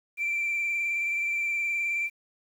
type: tone with vibrato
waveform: sine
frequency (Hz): 2349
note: D7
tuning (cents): 0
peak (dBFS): -24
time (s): 0.17-2.1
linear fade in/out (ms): 50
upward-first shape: triangle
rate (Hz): 19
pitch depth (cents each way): 27
effects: tanh soft clip ceiling -23 dBFS + 9-bit